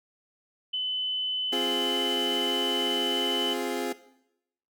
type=tone; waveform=sine; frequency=3020 Hz; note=F#7; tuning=35 cents sharp; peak=-26 dBFS; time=0.73-3.54 s; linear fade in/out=10 ms
type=chord; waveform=30% pulse; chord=F minor; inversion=second; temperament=equal; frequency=261.6 / 349.2 / 415.3 Hz; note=C4 / F4 / Ab4; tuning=0 / 0 / 0 cents; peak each=-30 dBFS; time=1.52-3.93 s; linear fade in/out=10 ms
effects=noise-tail reverb RT60 0.8 s tail -17 dB re dry